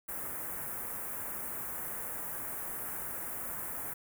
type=band-stop noise; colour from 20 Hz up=white; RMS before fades=-39 dBFS; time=0.08-3.94 s; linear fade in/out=10 ms; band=1800 to 10000 Hz; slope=24 dB/octave; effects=none